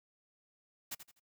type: noise with echo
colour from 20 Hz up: white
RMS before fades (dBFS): -40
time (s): 0.91-0.95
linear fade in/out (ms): 10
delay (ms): 83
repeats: 3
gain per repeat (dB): -10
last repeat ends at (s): 1.199
effects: noise-tail reverb RT60 0.1 s tail -25 dB re dry